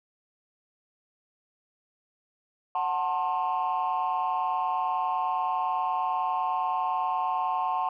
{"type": "chord", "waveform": "sine", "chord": "F# diminished", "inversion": "none", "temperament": "just", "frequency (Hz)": [740, 888, 1065.6], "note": ["F#5", "A5", "C6"], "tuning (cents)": [0, 16, 31], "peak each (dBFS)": -28, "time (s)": [2.75, 7.89], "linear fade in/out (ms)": 2, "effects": ["tanh soft clip ceiling -20 dBFS"]}